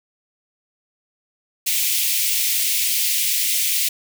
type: high-pass noise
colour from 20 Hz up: white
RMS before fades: -20 dBFS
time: 1.66-3.89 s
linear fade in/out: 10 ms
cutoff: 2100 Hz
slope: 48 dB/octave
effects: none